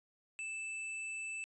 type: tone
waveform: square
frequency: 2637 Hz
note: E7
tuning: in tune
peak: -40 dBFS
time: 0.39-1.44 s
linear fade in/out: 0 ms
effects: resampled to 24000 Hz